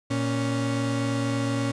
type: tone pair together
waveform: 35% pulse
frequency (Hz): 116.88 / 278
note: A#2 / C#4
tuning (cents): +5 / +5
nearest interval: octave + minor third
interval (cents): 1500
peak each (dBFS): -25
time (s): 0.1-1.72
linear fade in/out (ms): 10
effects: resampled to 22050 Hz